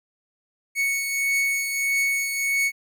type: beating tone pair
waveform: 45% pulse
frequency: 2217 / 2218.6 Hz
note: C#7 / C#7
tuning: 0 / +1 cents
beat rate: 1.6 Hz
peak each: -22 / -30 dBFS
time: 0.75-2.72 s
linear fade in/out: 50 ms
effects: none